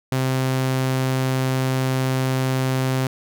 sawtooth tone, 130.81 Hz, C3, in tune, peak -15 dBFS, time 0.12-3.07 s, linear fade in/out 2 ms, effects none

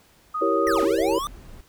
sine tone, 1244.5 Hz, D#6, in tune, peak -24 dBFS, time 0.34-0.85 s, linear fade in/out 10 ms
sine chord, E diminished seventh, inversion none, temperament equal, 329.6 / 392 / 466.2 / 554.4 Hz, E4 / G4 / Bb4 / Db5, 0 / 0 / 0 / 0 cents, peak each -25 dBFS, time 0.41-1.19 s, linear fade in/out 10 ms
brown noise, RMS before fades -42 dBFS, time 0.66-1.61 s, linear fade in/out 5 ms
square linear two-way sweep, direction down then up, 1989 to 256.3 to 1216 Hz, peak -27 dBFS, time 0.67-1.27 s, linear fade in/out 0 ms, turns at 0.83 s
effects pink hiss -57 dBFS RMS until 1.68 s

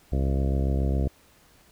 harmonic tone with a mistuned harmonic, 67.3 Hz, C2, 49 cents sharp, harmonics 1 / 2 / 3 / 4 / 5 / 6 / 7 / 8 / 9 / 10, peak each -23 / -29 / -33 / -35 / -37 / -39 / -40 / -41 / -42 / -43 dBFS, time 0.12-1.08 s, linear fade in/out 5 ms, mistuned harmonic 10, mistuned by +23 cents, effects pink hiss -58 dBFS RMS until 1.71 s

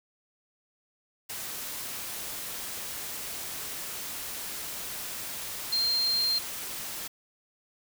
sine tone in noise, 4186 Hz, C8, in tune, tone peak -24 dBFS, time 5.72-6.39 s, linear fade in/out 10 ms, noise white, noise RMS -37 dBFS, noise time 1.29-7.08 s, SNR +10 dB, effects none

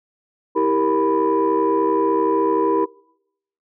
sine tone cluster, 325 / 395.3 / 468.6 / 991 Hz, E4 / G4 / A#4 / B5, -24 / +15 / +9 / +6 cents, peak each -20 dBFS, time 0.55-2.86 s, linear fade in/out 20 ms, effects noise-tail reverb RT60 0.8 s tail -26 dB re dry + tanh soft clip ceiling -8 dBFS

